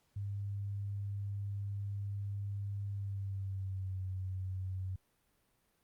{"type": "tone with pitch glide", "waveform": "sine", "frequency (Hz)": [100.5, 93.77], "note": ["G2", "F#2"], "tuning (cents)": [44, 24], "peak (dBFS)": -36, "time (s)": [0.16, 4.96], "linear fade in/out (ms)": 5, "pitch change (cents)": -120, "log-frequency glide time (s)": [2.87, 4.02], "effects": ["pink hiss -75 dBFS RMS until 5.83 s", "Opus 48 kbps"]}